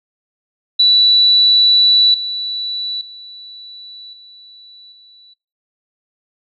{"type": "tone with level steps", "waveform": "sine", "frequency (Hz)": 3951, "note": "B7", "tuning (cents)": 0, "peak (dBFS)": [-7, -19, -32, -38, -42], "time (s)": [0.79, 5.34], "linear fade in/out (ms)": 10, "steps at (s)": [2.14, 3.01, 4.13, 4.92], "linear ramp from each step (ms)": 2, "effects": ["noise-tail reverb RT60 0.3 s tail -23 dB re dry"]}